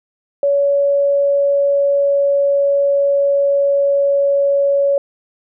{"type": "tone with pitch glide", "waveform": "sine", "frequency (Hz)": [564, 560.4], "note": ["C#5", "C#5"], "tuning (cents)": [30, 19], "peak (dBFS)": -11, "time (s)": [0.43, 4.98], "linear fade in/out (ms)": 2, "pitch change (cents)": -11, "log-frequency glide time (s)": [0.64, 4.85], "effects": []}